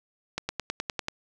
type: accelerating click train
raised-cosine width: 0.2 ms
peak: -12 dBFS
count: 8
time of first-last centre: 0.38-1.084 s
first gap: 110 ms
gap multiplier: 0.97
effects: none